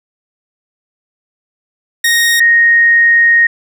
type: tone pair in turn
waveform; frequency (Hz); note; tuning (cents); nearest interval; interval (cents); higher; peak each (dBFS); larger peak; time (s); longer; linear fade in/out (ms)
sawtooth / sine; 1864.7 / 1864.7; A#6 / A#6; 0 / 0; unison; 0; neither; -5; neither; 2.04-2.4 / 2.4-3.47; second; 5
effects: none